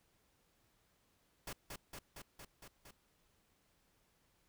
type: noise with echo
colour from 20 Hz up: pink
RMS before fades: -45 dBFS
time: 1.47-1.53 s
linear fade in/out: 5 ms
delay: 230 ms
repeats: 6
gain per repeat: -2 dB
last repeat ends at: 2.91 s
effects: pink hiss -75 dBFS RMS until 4.48 s